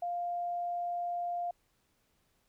sine tone, 700 Hz, F5, 4 cents sharp, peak -32 dBFS, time 0.02-1.51 s, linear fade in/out 5 ms, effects pink hiss -74 dBFS RMS until 2.48 s

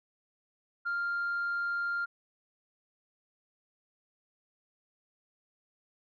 sine tone, 1396.9 Hz, F6, in tune, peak -28 dBFS, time 0.85-2.06 s, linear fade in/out 20 ms, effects tanh soft clip ceiling -27 dBFS

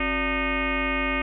sine tone with frequency modulation, 1220 Hz, D#6, 34 cents flat, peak -22 dBFS, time 0-1.22 s, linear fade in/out 5 ms, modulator 317 Hz, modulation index 4.3, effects none

